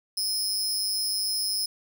sawtooth tone with amplitude modulation, 5150 Hz, E8, 41 cents flat, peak -19 dBFS, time 0.17-1.66 s, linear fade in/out 5 ms, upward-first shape sine, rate 203 Hz, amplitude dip 90%, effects 10-bit

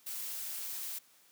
blue noise, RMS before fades -40 dBFS, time 0.06-0.99 s, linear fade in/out 10 ms, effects white hiss -64 dBFS RMS until 1.31 s + high-pass 150 Hz 12 dB/octave

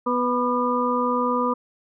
harmonic tone with a mistuned harmonic, 246.9 Hz, B3, in tune, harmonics 1 / 2 / 4 / 5, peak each -25 / -25 / -25 / -25 dBFS, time 0.06-1.54 s, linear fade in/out 10 ms, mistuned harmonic 5, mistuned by -36 cents, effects none

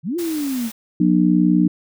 sine linear two-way sweep, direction up then down, 130.7 to 354.6 to 216.6 Hz, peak -20 dBFS, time 0.03-0.71 s, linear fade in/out 50 ms, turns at 0.17 s
white noise, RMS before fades -34 dBFS, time 0.18-0.72 s, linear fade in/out 10 ms
harmonic tone, 60 Hz, B1, 49 cents flat, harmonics 3 / 4 / 5, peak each -16 / -18 / -16 dBFS, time 1-1.68 s, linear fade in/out 5 ms
effects none

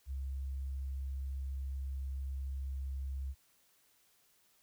sine tone, 67.3 Hz, C2, 49 cents sharp, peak -36 dBFS, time 0.06-3.35 s, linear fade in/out 50 ms, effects white hiss -70 dBFS RMS until 4.62 s

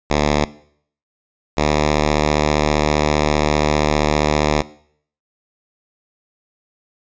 5% pulse tone pair in turn, 74.1 / 75.13 Hz, D2 / D2, +16 / +40 cents, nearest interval unison, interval 24 cents, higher second, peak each -3 dBFS, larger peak neither, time 0.1-0.45 / 1.57-4.62 s, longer second, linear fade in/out 5 ms, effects noise-tail reverb RT60 0.6 s tail -19 dB re dry + resampled to 16000 Hz

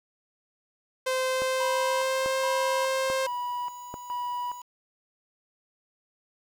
sawtooth tone with pitch glide, 518 to 528.9 Hz, C5 to C5, -17 to +19 cents, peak -21 dBFS, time 1.06-3.27 s, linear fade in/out 10 ms, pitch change +36 cents, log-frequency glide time 1.28-2.38 s
click train, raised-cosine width 1 ms, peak -21 dBFS, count 4, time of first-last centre 1.42-3.941 s, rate 1.19 Hz
triangle tone with tremolo, 979 Hz, B5, 15 cents flat, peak -27 dBFS, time 1.6-4.62 s, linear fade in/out 5 ms, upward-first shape square, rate 1.2 Hz, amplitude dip 70%
effects low-pass 11000 Hz 12 dB/octave + 8-bit

